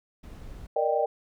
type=noise; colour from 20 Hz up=brown; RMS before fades=-42 dBFS; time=0.23-0.67 s; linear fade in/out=10 ms
type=chord; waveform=sine; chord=Eb major seventh; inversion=second; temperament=equal with one note detuned; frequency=466.2 / 587.3 / 616.2 / 784 Hz; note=Bb4 / D5 / Eb5 / G5; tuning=0 / 0 / -17 / 0 cents; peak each=-28 dBFS; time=0.76-1.06 s; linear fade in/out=5 ms
effects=none